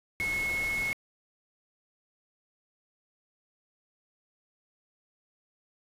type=tone in noise; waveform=sine; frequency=2182 Hz; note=C#7; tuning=28 cents flat; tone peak=-28 dBFS; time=0.2-0.93 s; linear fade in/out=0 ms; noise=pink; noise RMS=-40 dBFS; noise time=0.2-0.93 s; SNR=+9 dB; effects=resampled to 32000 Hz